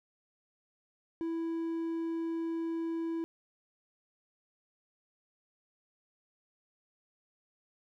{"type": "tone", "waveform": "triangle", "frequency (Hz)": 330, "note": "E4", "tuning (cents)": 2, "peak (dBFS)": -30, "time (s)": [1.21, 3.24], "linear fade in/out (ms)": 0, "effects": []}